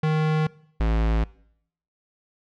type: tone pair in turn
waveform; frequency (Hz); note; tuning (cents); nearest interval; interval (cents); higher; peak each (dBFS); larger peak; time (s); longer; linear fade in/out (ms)
square; 155.56 / 55; D#3 / A1; 0 / 0; octave + tritone; 1800; first; -20; neither; 0.03-0.47 / 0.8-1.24; neither; 5
effects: noise-tail reverb RT60 0.7 s tail -22 dB re dry + low-pass 3000 Hz 12 dB/octave